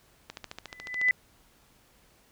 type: click train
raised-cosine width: 0.2 ms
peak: -21 dBFS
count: 12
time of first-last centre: 0.3-1.086 s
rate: 14 Hz
type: tone with exponential growth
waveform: sine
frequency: 2000 Hz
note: B6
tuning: 21 cents sharp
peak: -17 dBFS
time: 0.68-1.11 s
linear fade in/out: 1 ms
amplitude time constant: 92 ms
effects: pink hiss -62 dBFS RMS until 2.31 s